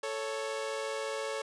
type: tone pair together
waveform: sawtooth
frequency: 440 / 554.4 Hz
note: A4 / C#5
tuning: 0 / 0 cents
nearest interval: major third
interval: 400 cents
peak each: -33 / -32 dBFS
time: 0.03-1.42 s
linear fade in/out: 5 ms
effects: resampled to 22050 Hz

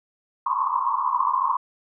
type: band-pass noise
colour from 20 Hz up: pink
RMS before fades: -23 dBFS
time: 0.46-1.57 s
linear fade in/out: 2 ms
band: 970 to 1100 Hz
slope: 96 dB/octave
effects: none

